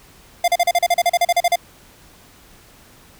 square tone bursts, 698 Hz, F5, 1 cent flat, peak -13 dBFS, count 15, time 0.44-1.558 s, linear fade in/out 5 ms, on 40 ms, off 37 ms, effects pink hiss -48 dBFS RMS until 3.19 s

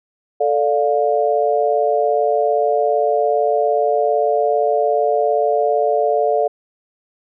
sine chord, D minor, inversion second, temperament just, 440.5 / 587.3 / 704.8 Hz, A4 / D5 / F5, +2 / 0 / +16 cents, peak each -18 dBFS, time 0.4-6.48 s, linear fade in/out 10 ms, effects none

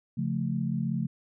sine chord, Db augmented, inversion none, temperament equal, 138.59 / 174.61 / 220 Hz, Db3 / F3 / A3, 0 / 0 / 0 cents, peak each -31 dBFS, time 0.17-1.07 s, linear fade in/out 10 ms, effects none

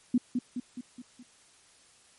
sine tone with echo, 246.9 Hz, B3, in tune, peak -20 dBFS, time 0.14-0.18 s, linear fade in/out 5 ms, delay 210 ms, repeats 5, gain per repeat -5 dB, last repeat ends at 1.23 s, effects white hiss -60 dBFS RMS until 2.18 s + MP3 48 kbps

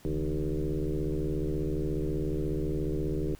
sine tone with frequency modulation, 157.3 Hz, D#3, 19 cents sharp, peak -27 dBFS, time 0.05-3.35 s, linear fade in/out 0 ms, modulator 74.5 Hz, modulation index 3.8, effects pink hiss -57 dBFS RMS until 3.39 s

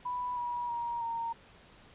sine tone with pitch steps, 988 / 966 / 944.5 / 923.4 Hz, B5 / B5 / A#5 / A#5, 0 / -39 / +22 / -17 cents, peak -32 dBFS, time 0.05-1.33 s, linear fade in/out 10 ms, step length 320 ms, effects pink hiss -57 dBFS RMS until 1.94 s + resampled to 8000 Hz

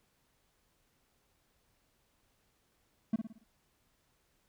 triangle tone with echo, 221.9 Hz, A3, 15 cents sharp, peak -24 dBFS, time 3.13-3.16 s, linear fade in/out 5 ms, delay 56 ms, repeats 5, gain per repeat -7 dB, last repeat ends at 3.44 s, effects pink hiss -74 dBFS RMS until 4.48 s

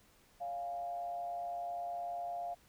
sine tone with frequency modulation, 698.5 Hz, F5, in tune, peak -37 dBFS, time 0.4-2.55 s, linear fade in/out 20 ms, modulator 131 Hz, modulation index 0.42, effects pink hiss -66 dBFS RMS until 2.68 s

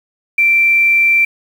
sine tone with quantisation, 2349 Hz, D7, in tune, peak -8 dBFS, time 0.38-1.25 s, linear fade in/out 5 ms, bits 6, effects none

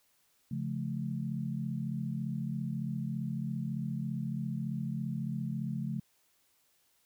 sine chord, Db augmented, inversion none, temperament just, 138.59 / 173.24 / 216.5 Hz, Db3 / F3 / A3, 0 / -14 / -28 cents, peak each -36 / -38 / -37 dBFS, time 0.51-6 s, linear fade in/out 5 ms, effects white hiss -71 dBFS RMS until 7.05 s

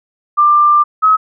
sine tone pair in turn, 1188 / 1278.8 Hz, D6 / D#6, +20 / +47 cents, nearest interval minor second, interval 127 cents, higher second, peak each -6 dBFS, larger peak neither, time 0.37-0.84 / 1.02-1.17 s, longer first, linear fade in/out 20 ms, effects none

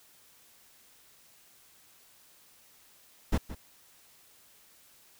brown noise with echo, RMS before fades -25 dBFS, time 3.32-3.38 s, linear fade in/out 10 ms, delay 170 ms, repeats 1, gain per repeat -14 dB, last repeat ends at 3.55 s, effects white hiss -60 dBFS RMS until 5.19 s

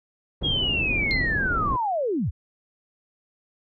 pink low-pass noise, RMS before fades -29 dBFS, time 0.41-1.77 s, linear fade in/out 10 ms, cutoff 420 Hz, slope 12 dB/octave
sine linear sweep, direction down, 3314 to 51.91 Hz, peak -22 dBFS, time 0.43-2.31 s, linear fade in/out 20 ms
sine tone with exponential decay, 4186 Hz, C8, in tune, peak -24 dBFS, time 1.11-1.38 s, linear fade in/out 0 ms, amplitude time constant 58 ms
effects none

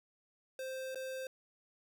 square tone with dropouts, 523.3 Hz, C5, in tune, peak -40 dBFS, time 0.59-1.27 s, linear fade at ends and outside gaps 2 ms, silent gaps 0.947-0.956 s, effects none

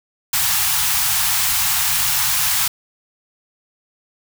white band-stop noise, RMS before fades -18 dBFS, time 0.33-2.68 s, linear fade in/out 5 ms, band 170 to 730 Hz, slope 96 dB/octave, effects none

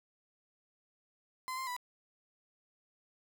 35% pulse tone with pitch steps, 1030 / 1048 / 987 Hz, C6 / C6 / B5, -28 / +2 / -1 cents, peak -35 dBFS, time 1.48-1.765 s, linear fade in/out 0 ms, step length 95 ms, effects none

